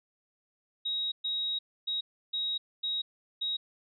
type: tone bursts at uneven times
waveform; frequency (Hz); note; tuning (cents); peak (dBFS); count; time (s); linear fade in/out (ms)
sine; 3800; A#7; +33; -29; 6; 0.85-1.12 / 1.24-1.59 / 1.87-2.01 / 2.33-2.58 / 2.83-3.02 / 3.41-3.57; 10
effects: none